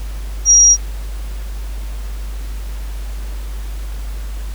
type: tone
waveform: sine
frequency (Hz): 5710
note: F8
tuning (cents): +37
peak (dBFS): -5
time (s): 0.45-0.77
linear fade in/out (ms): 50
effects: added 50 Hz sine -22 dBFS peak until 4.54 s + pink hiss -39 dBFS RMS until 4.54 s